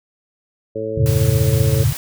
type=harmonic tone; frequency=110 Hz; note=A2; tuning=in tune; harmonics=1 / 2 / 3 / 4 / 5; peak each=-32 / -34 / -30 / -24 / -26 dBFS; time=0.75-1.84 s; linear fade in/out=10 ms
type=chord; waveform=sine; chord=E diminished seventh; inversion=none; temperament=equal with one note detuned; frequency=82.41 / 98 / 113.62 / 138.59 Hz; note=E2 / G2 / Bb2 / Db3; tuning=0 / 0 / -44 / 0 cents; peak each=-21 / -22 / -17 / -17 dBFS; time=0.97-1.93 s; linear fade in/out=10 ms
type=noise; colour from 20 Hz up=white; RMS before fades=-29 dBFS; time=1.06-1.97 s; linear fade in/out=0 ms
effects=none